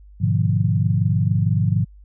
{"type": "chord", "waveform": "sine", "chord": "G# diminished seventh", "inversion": "none", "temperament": "equal with one note detuned", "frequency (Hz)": [103.83, 123.47, 150.35, 174.61], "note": ["G#2", "B2", "D3", "F3"], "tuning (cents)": [0, 0, 41, 0], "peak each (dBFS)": [-19, -22, -22, -23], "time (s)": [0.2, 1.85], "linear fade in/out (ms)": 20, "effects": ["added 50 Hz sine -42 dBFS peak until 2.04 s"]}